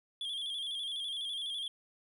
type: tone with vibrato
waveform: triangle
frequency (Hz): 3323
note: G#7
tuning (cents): 0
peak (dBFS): -34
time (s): 0.21-1.68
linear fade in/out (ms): 2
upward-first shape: square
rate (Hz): 12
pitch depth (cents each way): 56
effects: none